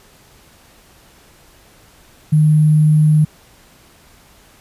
sine tone with sample-and-hold, 153.1 Hz, D#3, 28 cents flat, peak -8 dBFS, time 2.32-3.25 s, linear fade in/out 10 ms, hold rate 11025 Hz, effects pink hiss -48 dBFS RMS until 4.6 s + resampled to 32000 Hz

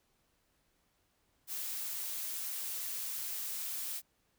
blue noise, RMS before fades -39 dBFS, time 1.47-4.02 s, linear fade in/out 50 ms, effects pink hiss -75 dBFS RMS until 4.38 s

